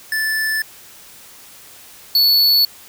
square tone pair in turn, 1752 / 4431 Hz, A6 / C#8, -8 / -2 cents, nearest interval octave + major third, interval 1606 cents, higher second, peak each -18 / -11 dBFS, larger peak second, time 0.12-0.62 / 2.15-2.65 s, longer neither, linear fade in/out 2 ms, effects white hiss -42 dBFS RMS until 2.88 s

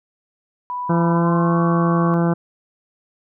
sine tone with pitch glide, 987.8 to 1115.2 Hz, B5 to C#6, 0 to +10 cents, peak -23 dBFS, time 0.7-2.14 s, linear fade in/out 0 ms, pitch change +210 cents, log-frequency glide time 1.1-1.6 s
harmonic tone, 169.6 Hz, E3, 50 cents sharp, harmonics 1 / 2 / 3 / 4 / 5 / 6 / 7 / 8 / 9, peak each -16 / -22 / -26 / -28 / -30 / -32 / -33 / -34 / -35 dBFS, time 0.89-2.34 s, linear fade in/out 10 ms
effects none

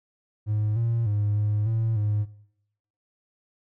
triangle tone with pitch steps, 106.2 / 116 / 103.7 / 104.9 / 112.4 / 104.8 Hz, G#2 / A#2 / G#2 / G#2 / A2 / G#2, +39 / -8 / -2 / +18 / +37 / +16 cents, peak -19 dBFS, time 0.46-2.26 s, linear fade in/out 50 ms, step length 300 ms, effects noise-tail reverb RT60 0.8 s tail -22 dB re dry + tanh soft clip ceiling -16 dBFS

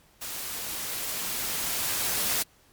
white noise with level ramp, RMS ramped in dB -36 to -26 dBFS, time 0.21-2.43 s, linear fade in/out 10 ms, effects pink hiss -60 dBFS RMS until 2.72 s + MP3 96 kbps

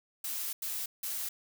blue noise bursts at uneven times, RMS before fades -36 dBFS, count 3, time 0.24-0.53 / 0.62-0.86 / 1.03-1.29 s, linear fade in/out 5 ms, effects none

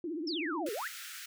sine tone with vibrato, 322.1 Hz, E4, 40 cents flat, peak -34 dBFS, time 0.04-0.69 s, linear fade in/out 2 ms, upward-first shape triangle, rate 16 Hz, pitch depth 200 cents each way
sine exponential two-way sweep, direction down then up, 5588 to 392 to 2091 Hz, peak -35 dBFS, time 0.27-0.88 s, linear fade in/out 5 ms, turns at 0.73 s
pink high-pass noise, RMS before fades -45 dBFS, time 0.66-1.26 s, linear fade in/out 5 ms, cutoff 1300 Hz, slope 96 dB/octave
effects none

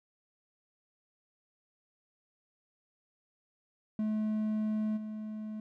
triangle tone with level steps, 215.2 Hz, A3, 38 cents flat, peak -27 / -35 dBFS, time 3.99-5.6 s, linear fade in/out 2 ms, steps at 4.96 s, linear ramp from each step 20 ms, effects none

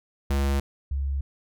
square / sine tone pair in turn, 69.3 / 68.96 Hz, C#2 / C#2, 0 / -8 cents, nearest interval unison, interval 8 cents, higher first, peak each -22 / -24 dBFS, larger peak first, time 0.3-0.6 / 0.91-1.21 s, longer neither, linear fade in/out 5 ms, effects none

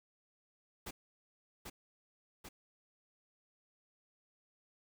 pink noise with echo, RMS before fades -44 dBFS, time 0.86-0.91 s, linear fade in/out 10 ms, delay 790 ms, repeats 2, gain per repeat -3 dB, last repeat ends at 2.49 s, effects none

